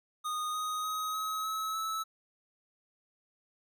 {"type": "tone with pitch steps", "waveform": "square", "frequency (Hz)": [1235, 1248.6, 1262.4, 1276.3, 1290.4, 1304.7], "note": ["D#6", "D#6", "D#6", "D#6", "E6", "E6"], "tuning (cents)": [-13, 6, 25, 44, -37, -18], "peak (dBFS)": -33, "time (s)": [0.24, 2.04], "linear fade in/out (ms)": 20, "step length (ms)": 300, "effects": []}